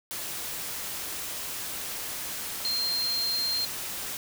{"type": "tone in noise", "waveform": "sine", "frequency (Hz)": 4186, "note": "C8", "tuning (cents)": 0, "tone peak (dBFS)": -26, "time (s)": [2.65, 3.65], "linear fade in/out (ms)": 0, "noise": "white", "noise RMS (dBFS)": -35, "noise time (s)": [0.11, 4.17], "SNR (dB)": 6, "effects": []}